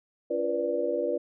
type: tone cluster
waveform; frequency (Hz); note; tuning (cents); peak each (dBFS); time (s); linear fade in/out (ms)
sine; 284.8 / 345.5 / 486.8 / 507 / 584; C#4 / F4 / B4 / B4 / D5; +47 / -19 / -25 / +45 / -10; -37 / -32 / -29 / -37 / -30; 0.3-1.18; 10
effects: none